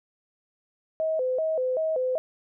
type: tone with vibrato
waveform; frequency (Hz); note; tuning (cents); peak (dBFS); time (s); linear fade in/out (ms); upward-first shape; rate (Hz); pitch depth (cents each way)
sine; 570; C#5; +48; -23; 1-2.18; 0; square; 2.6; 190
effects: none